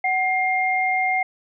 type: tone pair together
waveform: sine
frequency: 749 / 2118 Hz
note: F#5 / C7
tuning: +21 / +21 cents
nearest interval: octave + tritone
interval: 1800 cents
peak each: -21 dBFS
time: 0.04-1.23 s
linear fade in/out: 5 ms
effects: none